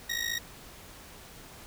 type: ring-modulated tone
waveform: 20% pulse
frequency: 1884 Hz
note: A#6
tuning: 18 cents sharp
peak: -22 dBFS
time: 0.09-0.39 s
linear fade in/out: 10 ms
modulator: 27.3 Hz
effects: pink hiss -49 dBFS RMS until 1.66 s